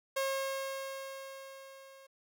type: tone with level ramp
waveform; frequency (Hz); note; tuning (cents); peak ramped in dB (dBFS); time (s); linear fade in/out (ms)
sawtooth; 540; C#5; -45; -26 to -50; 0.16-2.07; 10
effects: none